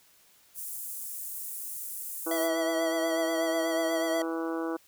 pink high-pass noise, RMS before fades -38 dBFS, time 0.54-2.5 s, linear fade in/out 50 ms, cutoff 8900 Hz, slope 24 dB/octave
harmonic tone, 164 Hz, E3, 9 cents flat, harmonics 2 / 3 / 4 / 5 / 6 / 7 / 8 / 9, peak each -31 / -36 / -41 / -43 / -44 / -42 / -46 / -44 dBFS, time 2.26-4.77 s, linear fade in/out 10 ms
square tone with vibrato, 653 Hz, E5, 17 cents flat, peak -29 dBFS, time 2.31-4.22 s, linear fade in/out 2 ms, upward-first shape sine, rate 8.2 Hz, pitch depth 37 cents each way
effects white hiss -61 dBFS RMS until 4.87 s

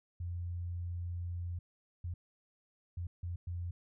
sine tone bursts at uneven times, 87.31 Hz, F2, in tune, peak -36 dBFS, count 5, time 0.2-1.59 / 2.04-2.14 / 2.97-3.07 / 3.23-3.36 / 3.47-3.71 s, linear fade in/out 5 ms, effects none

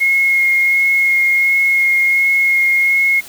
sine tone with vibrato, 2156 Hz, C#7, 49 cents flat, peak -10 dBFS, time 0-3.21 s, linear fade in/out 20 ms, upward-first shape sine, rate 1.4 Hz, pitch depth 11 cents each way, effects white hiss -36 dBFS RMS until 3.28 s

